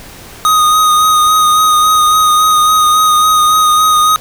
square tone with vibrato, 1244.5 Hz, D#6, in tune, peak -7 dBFS, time 0.45-4.16 s, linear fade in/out 0 ms, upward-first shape sine, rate 3.6 Hz, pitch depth 19 cents each way, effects pink hiss -33 dBFS RMS until 4.2 s

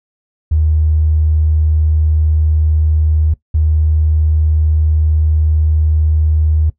triangle tone pair in turn, 77.78 / 77.78 Hz, D#2 / D#2, 0 / 0 cents, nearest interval unison, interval 0 cents, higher neither, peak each -5 dBFS, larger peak neither, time 0.51-3.34 / 3.54-6.7 s, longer second, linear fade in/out 10 ms, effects noise-tail reverb RT60 0.1 s tail -20 dB re dry + tanh soft clip ceiling -7 dBFS

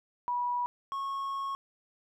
sine / triangle tone pair in turn, 974 / 1096.1 Hz, B5 / C#6, -24 / -20 cents, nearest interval major second, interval 204 cents, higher second, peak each -28 / -30 dBFS, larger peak first, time 0.28-0.66 / 0.92-1.55 s, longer second, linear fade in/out 0 ms, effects none

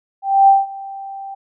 sine tone with ADSR envelope, 784 Hz, G5, in tune, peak -5 dBFS, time 0.22-1.35 s, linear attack 260 ms, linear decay 180 ms, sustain -22 dB, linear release 13 ms, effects none

